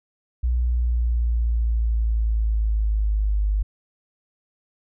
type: linear sweep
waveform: sine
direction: down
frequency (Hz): 61 to 50.4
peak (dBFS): -18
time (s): 0.43-3.63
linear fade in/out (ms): 10
effects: none